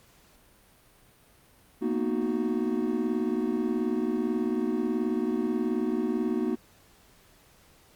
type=chord; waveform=triangle; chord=B major seventh; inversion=third; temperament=equal with one note detuned; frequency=228.5 / 246.9 / 311.1 / 370 Hz; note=A#3 / B3 / D#4 / F#4; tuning=-34 / 0 / 0 / 0 cents; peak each=-29 dBFS; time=1.81-6.56 s; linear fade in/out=20 ms; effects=pink hiss -59 dBFS RMS until 7.95 s + Opus 48 kbps